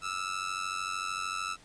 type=tone with amplitude modulation; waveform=sawtooth; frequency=1315 Hz; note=E6; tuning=5 cents flat; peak=-25 dBFS; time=0.01-1.57 s; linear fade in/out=50 ms; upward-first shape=sine; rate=93.3 Hz; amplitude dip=85%; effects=pink hiss -57 dBFS RMS until 1.64 s + resampled to 22050 Hz